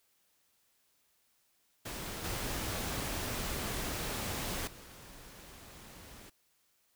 pink noise with level steps, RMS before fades -41 / -37 / -52 dBFS, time 1.85-6.3 s, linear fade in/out 10 ms, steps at 2.24 / 4.67 s, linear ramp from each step 5 ms, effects white hiss -73 dBFS RMS until 6.95 s

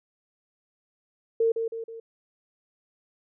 sine tone with echo, 455 Hz, A#4, 42 cents flat, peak -19 dBFS, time 1.4-1.52 s, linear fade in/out 5 ms, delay 160 ms, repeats 3, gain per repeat -6 dB, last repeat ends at 2 s, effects none

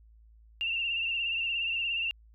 sine tone with vibrato, 2740 Hz, F7, 34 cents flat, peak -28 dBFS, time 0.61-2.11 s, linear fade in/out 0 ms, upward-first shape sine, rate 17 Hz, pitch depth 52 cents each way, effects added 55 Hz sine -54 dBFS peak until 2.34 s

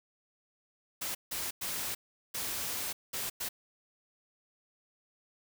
white noise bursts at uneven times, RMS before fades -36 dBFS, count 6, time 1.01-1.15 / 1.31-1.51 / 1.61-1.95 / 2.34-2.93 / 3.13-3.3 / 3.4-3.49 s, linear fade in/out 10 ms, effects none

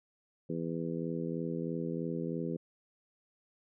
harmonic tone, 83.1 Hz, E2, 15 cents sharp, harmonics 2 / 3 / 4 / 5 / 6, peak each -37 / -39 / -40 / -41 / -42 dBFS, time 0.49-2.57 s, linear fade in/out 10 ms, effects none

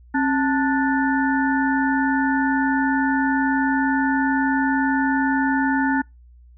harmonic tone with a mistuned harmonic, 293.7 Hz, D4, in tune, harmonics 1 / 3 / 5 / 6, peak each -19 / -24 / -26 / -27 dBFS, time 0.14-6.02 s, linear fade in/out 10 ms, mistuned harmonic 1, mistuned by -150 cents, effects noise-tail reverb RT60 0.2 s tail -26 dB re dry + added 60 Hz sine -45 dBFS peak until 6.57 s

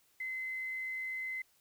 sine tone with quantisation, 2052 Hz, C7, 34 cents flat, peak -36 dBFS, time 0.2-1.42 s, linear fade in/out 5 ms, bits 10, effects white hiss -70 dBFS RMS until 1.6 s

